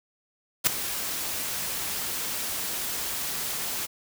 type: noise with ADSR envelope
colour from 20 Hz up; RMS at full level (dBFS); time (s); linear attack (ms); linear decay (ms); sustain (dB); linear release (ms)
white; -17; 0.64-3.87; 30; 4; -14; 24
effects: none

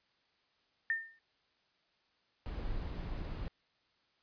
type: tone with exponential decay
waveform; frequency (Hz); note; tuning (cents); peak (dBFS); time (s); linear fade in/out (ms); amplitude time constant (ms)
sine; 1811; A6; +49; -27; 0.9-1.19; 1; 63
type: noise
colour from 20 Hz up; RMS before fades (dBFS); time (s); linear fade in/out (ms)
brown; -39; 2.46-3.48; 0
effects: white hiss -74 dBFS RMS until 4.22 s + resampled to 11025 Hz

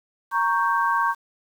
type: chord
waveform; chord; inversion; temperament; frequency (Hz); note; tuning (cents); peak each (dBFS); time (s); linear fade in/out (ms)
sine; G diminished; first; equal; 932.3 / 1108.7 / 1568; Bb5 / Db6 / G6; 0 / 0 / 0; -23 / -22 / -25; 0.31-1.15; 50
effects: 8-bit

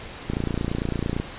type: click train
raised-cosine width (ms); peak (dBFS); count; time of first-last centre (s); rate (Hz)
3; -12; 27; 0.3-1.2; 28.9
effects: pink hiss -38 dBFS RMS until 1.38 s + resampled to 8000 Hz

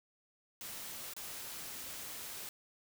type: noise with dropouts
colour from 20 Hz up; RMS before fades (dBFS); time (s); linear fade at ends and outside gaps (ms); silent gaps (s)
white; -45; 0.61-2.49; 1; 1.136-1.165
effects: none

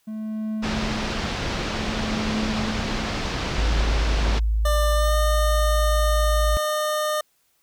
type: tone with tremolo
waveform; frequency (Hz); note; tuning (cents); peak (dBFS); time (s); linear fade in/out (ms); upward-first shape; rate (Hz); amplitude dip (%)
triangle; 217.1; A3; -23; -22; 0.07-3.25; 10; triangle; 0.54; 95
type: low-pass noise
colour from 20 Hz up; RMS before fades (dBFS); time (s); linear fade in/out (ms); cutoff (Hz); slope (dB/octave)
pink; -27; 0.62-4.4; 20; 5400; 24
type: tone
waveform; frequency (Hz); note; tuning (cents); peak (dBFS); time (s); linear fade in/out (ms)
sine; 53.9; A1; -35; -18; 3.58-6.57; 0
type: tone with pitch glide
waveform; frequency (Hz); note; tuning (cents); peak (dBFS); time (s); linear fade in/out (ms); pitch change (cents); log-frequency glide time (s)
25% pulse; 596 to 608.2; D5 to D#5; +25 to -40; -18; 4.65-7.21; 5; +35; 4.93-5.15
effects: white hiss -66 dBFS RMS until 7.62 s

